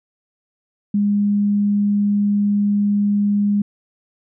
sine tone, 204.4 Hz, G#3, 27 cents flat, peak -14 dBFS, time 0.94-3.62 s, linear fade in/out 5 ms, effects none

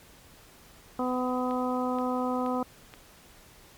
harmonic tone, 251.9 Hz, B3, 34 cents sharp, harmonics 1 / 2 / 3 / 4 / 5, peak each -29 / -32 / -34 / -35 / -36 dBFS, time 0.99-2.63 s, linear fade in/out 2 ms
click train, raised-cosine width 0.3 ms, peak -28 dBFS, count 4, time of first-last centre 1.51-2.939 s, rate 2.1 Hz
effects pink hiss -54 dBFS RMS until 3.77 s + MP3 96 kbps

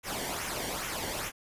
pink noise with flanger, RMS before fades -35 dBFS, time 0.03-1.32 s, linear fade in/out 50 ms, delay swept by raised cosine 0.22 to 0.8 ms, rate 2.4 Hz, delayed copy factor -0.6, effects resampled to 32000 Hz

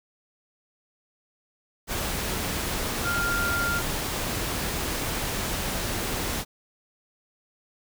sine tone in noise, 1396.9 Hz, F6, in tune, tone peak -25 dBFS, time 3.03-3.82 s, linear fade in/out 50 ms, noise pink, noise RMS -29 dBFS, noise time 1.87-6.45 s, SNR +1 dB, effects none

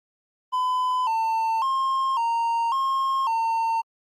triangle tone with pitch steps, 1009 / 897 / 1066 / 926 / 1073 / 908 Hz, B5 / A5 / C6 / A#5 / C6 / A#5, +37 / +33 / +32 / -12 / +43 / -46 cents, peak -19 dBFS, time 0.52-3.82 s, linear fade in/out 20 ms, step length 550 ms, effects Opus 24 kbps

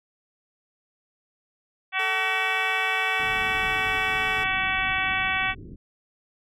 harmonic tone, 378.9 Hz, F#4, 41 cents sharp, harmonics 2 / 3 / 4 / 5 / 6 / 7 / 8 / 9, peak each -31 / -32 / -30 / -29 / -28 / -30 / -39 / -35 dBFS, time 1.92-5.55 s, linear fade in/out 50 ms
20% pulse tone with pitch glide, 440 to 432.7 Hz, A4 to A4, 0 to -29 cents, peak -30 dBFS, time 1.99-4.44 s, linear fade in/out 5 ms, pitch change -29 cents, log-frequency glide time 3.17-4.31 s
pink low-pass noise, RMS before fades -40 dBFS, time 3.19-5.76 s, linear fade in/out 10 ms, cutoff 400 Hz, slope 48 dB/octave
effects none

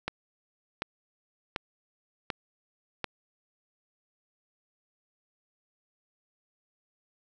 click train, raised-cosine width 0.3 ms, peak -14 dBFS, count 5, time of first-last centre 0.08-3.043 s, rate 1.35 Hz, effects none

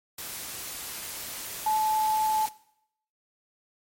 sine tone in noise, 866 Hz, A5, 28 cents flat, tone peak -22 dBFS, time 1.66-2.46 s, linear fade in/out 5 ms, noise white, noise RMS -37 dBFS, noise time 0.18-2.49 s, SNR +12 dB, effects noise-tail reverb RT60 0.7 s tail -18 dB re dry + MP3 64 kbps

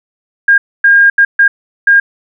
sine tone bursts at uneven times, 1616 Hz, G#6, 48 cents flat, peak -3 dBFS, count 5, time 0.48-0.58 / 0.84-1.1 / 1.18-1.25 / 1.39-1.48 / 1.87-2 s, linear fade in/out 5 ms, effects none

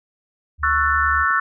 sine tone with vibrato, 73.7 Hz, D2, 7 cents sharp, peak -26 dBFS, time 0.58-1.26 s, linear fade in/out 50 ms, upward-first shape sine, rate 11 Hz, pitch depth 45 cents each way
sine chord, F# minor seventh, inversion second, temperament just, 1110 / 1332 / 1480 / 1776 Hz, C#6 / E6 / F#6 / A6, +2 / +18 / 0 / +16 cents, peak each -22 / -20 / -21 / -22 dBFS, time 0.63-1.4 s, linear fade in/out 5 ms
click, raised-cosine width 1 ms, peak -29 dBFS, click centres 1.306 s
effects none

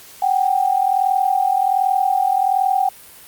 sine tone pair together, 750 / 791.3 Hz, F#5 / G5, +23 / +16 cents, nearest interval minor second, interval 93 cents, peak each -17 dBFS, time 0.22-2.89 s, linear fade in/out 5 ms, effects white hiss -42 dBFS RMS until 3.27 s + Opus 48 kbps

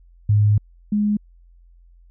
sine tone pair in turn, 104.4 / 208.3 Hz, G#2 / G#3, +10 / +5 cents, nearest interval octave, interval 1195 cents, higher second, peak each -12 / -16 dBFS, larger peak first, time 0.29-0.58 / 0.92-1.17 s, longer first, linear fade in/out 5 ms, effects added 43 Hz sine -47 dBFS peak until 2.1 s

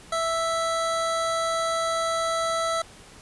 square tone pair together, 659.3 / 1318.6 Hz, E5 / E6, 0 / 0 cents, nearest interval octave, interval 1200 cents, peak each -27 dBFS, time 0.12-2.82 s, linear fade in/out 5 ms, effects pink hiss -48 dBFS RMS until 3.21 s + resampled to 24000 Hz

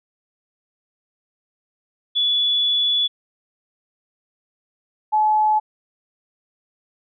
sine tone pair in turn, 3427 / 856.8 Hz, A7 / A5, -46 / -46 cents, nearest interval 2 octaves, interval 2400 cents, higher first, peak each -16 / -14 dBFS, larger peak second, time 2.15-3.08 / 5.12-5.6 s, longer first, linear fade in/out 20 ms, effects none

